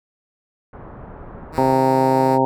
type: low-pass noise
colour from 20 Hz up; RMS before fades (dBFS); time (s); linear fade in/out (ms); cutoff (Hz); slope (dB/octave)
pink; -37; 0.73-1.73; 2; 1300; 24
type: tone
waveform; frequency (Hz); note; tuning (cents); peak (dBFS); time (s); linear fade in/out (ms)
5% pulse; 159.7; D#3; +45; -19; 1.52-2.39; 50
type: harmonic tone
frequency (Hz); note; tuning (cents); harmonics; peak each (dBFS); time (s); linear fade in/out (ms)
132; C3; +16; 1 / 2 / 3 / 4 / 5 / 6 / 7; -25 / -20 / -21 / -21 / -25 / -22 / -19; 1.58-2.45; 0
effects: none

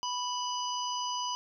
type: harmonic tone with a mistuned harmonic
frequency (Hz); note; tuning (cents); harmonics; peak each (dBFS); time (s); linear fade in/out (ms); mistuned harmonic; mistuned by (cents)
987.8; B5; 0; 1 / 3 / 5 / 6; -33 / -38 / -40 / -41; 0.03-1.35; 0; 6; +38
effects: none

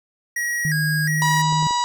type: tone with vibrato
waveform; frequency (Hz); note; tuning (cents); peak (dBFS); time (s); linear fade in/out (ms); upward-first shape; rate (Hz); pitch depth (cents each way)
square; 1768; A6; +8; -22; 0.36-1.42; 5; square; 1.4; 130
type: tone with pitch glide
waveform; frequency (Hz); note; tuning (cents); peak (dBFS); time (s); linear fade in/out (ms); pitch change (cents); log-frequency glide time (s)
sine; 153.9 to 155.33; D#3 to D#3; -19 to -3; -20; 0.65-1.67; 0; +16; 1.31-1.42
type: harmonic tone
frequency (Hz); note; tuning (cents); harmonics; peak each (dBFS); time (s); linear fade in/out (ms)
970; B5; -31; 1 / 2 / 3 / 4 / 5 / 6 / 7 / 8; -19 / -33 / -35 / -29 / -32 / -39 / -35 / -36; 1.22-1.84; 0
type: clicks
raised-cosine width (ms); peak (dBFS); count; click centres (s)
2; -23; 3; 1.525 / 1.626 / 1.709
effects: none

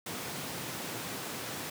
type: high-pass noise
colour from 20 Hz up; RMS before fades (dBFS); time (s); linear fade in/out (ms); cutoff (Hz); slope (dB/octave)
pink; -39; 0.06-1.7; 5; 120; 24
effects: none

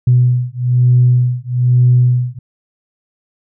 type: beating tone pair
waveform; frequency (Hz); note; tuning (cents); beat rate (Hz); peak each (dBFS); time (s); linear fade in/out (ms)
sine; 123.47 / 124.57; B2 / B2; 0 / +15; 1.1; -11 / -11; 0.07-2.39; 5
effects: tanh soft clip ceiling -1 dBFS

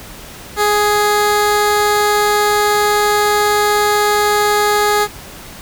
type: tone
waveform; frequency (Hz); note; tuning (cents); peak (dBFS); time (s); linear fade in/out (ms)
15% pulse; 416.2; G#4; +4; -5; 0.56-5.08; 50
effects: pink hiss -34 dBFS RMS until 5.61 s

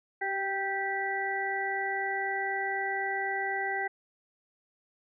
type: harmonic tone with a mistuned harmonic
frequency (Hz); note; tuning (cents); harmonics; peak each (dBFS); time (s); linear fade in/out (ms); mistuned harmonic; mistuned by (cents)
392; G4; 0; 1 / 2 / 4 / 5; -37 / -33 / -36 / -33; 0.21-3.88; 10; 1; -17
effects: none

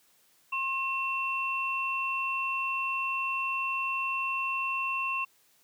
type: tone pair together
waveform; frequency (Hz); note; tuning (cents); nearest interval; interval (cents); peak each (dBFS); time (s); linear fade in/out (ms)
sine; 1068.1 / 2700; C6 / E7; +35 / +41; octave + major third; 1606; -32 / -30; 0.52-5.25; 10
effects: white hiss -65 dBFS RMS until 5.63 s + high-pass 100 Hz 12 dB/octave

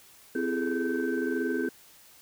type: tone cluster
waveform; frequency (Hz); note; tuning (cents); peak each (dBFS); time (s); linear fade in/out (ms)
sine; 258.1 / 335.1 / 408.9 / 430.5 / 1546; C4 / E4 / G#4 / A4 / G6; -23 / +29 / -27 / -38 / -24; -30 / -31 / -32 / -35 / -35; 0.35-1.69; 5
effects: tanh soft clip ceiling -18 dBFS + white hiss -55 dBFS RMS until 2.21 s

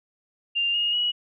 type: tone with pitch steps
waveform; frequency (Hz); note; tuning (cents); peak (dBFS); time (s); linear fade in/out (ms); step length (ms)
sine; 2794 / 2854 / 2916; F7 / F7 / F#7; 0 / +37 / -26; -21; 0.55-1.12; 20; 190
effects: none

